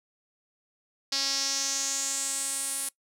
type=tone with band-pass filter sweep; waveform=sawtooth; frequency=273.8 Hz; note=C#4; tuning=21 cents flat; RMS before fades=-30 dBFS; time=1.12-2.89 s; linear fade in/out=5 ms; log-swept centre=4900 to 10000 Hz; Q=4.1; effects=noise-tail reverb RT60 0.1 s tail -21 dB re dry